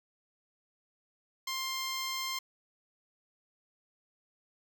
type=tone; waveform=10% pulse; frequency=1055 Hz; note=C6; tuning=14 cents sharp; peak=-25 dBFS; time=1.47-2.39 s; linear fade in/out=5 ms; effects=none